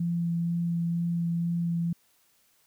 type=tone with vibrato; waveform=sine; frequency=170 Hz; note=F3; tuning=46 cents flat; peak=-25 dBFS; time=0-1.93 s; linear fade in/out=5 ms; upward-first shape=sine; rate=2.1 Hz; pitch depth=10 cents each way; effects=white hiss -66 dBFS RMS until 2.66 s